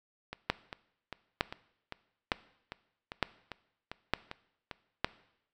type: two click trains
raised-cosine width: 0.3 ms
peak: -23 / -10 dBFS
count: 12 / 6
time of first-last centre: 0.33-4.712 / 0.5-5.045 s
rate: 2.51 / 1.1 Hz
effects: noise-tail reverb RT60 0.8 s tail -19 dB re dry